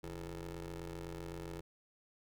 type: ring-modulated tone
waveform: 20% pulse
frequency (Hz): 87.7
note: F2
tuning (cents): +8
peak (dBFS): -35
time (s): 0.03-1.61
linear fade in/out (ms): 10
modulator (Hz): 245
effects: none